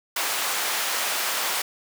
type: high-pass noise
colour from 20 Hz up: pink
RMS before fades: -26 dBFS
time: 0.16-1.62 s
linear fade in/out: 5 ms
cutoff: 830 Hz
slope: 12 dB/octave
effects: none